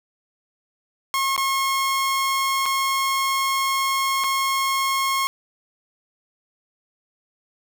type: tone with dropouts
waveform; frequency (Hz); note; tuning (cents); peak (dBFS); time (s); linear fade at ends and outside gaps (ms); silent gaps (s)
sawtooth; 1082; C#6; -42; -16; 1.14-5.27; 0; 1.364-1.378 / 2.657-2.661 / 4.238-4.242
effects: none